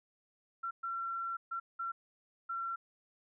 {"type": "tone bursts at uneven times", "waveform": "sine", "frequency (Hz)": 1359, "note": "F6", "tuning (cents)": -48, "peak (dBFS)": -35, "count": 5, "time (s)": [[0.63, 0.71], [0.83, 1.37], [1.51, 1.6], [1.79, 1.92], [2.49, 2.76]], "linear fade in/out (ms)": 10, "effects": []}